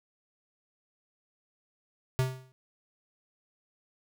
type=tone with exponential decay; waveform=square; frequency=129.8 Hz; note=C3; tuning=13 cents flat; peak=-22 dBFS; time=2.19-2.52 s; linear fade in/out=0 ms; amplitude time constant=70 ms; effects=none